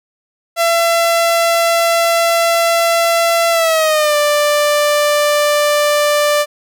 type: tone with pitch glide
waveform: sawtooth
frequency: 674 to 590.2 Hz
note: E5 to D5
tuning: +38 to +8 cents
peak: -7 dBFS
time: 0.56-6.46 s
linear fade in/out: 50 ms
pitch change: -230 cents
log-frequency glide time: 3.51-4.16 s
effects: none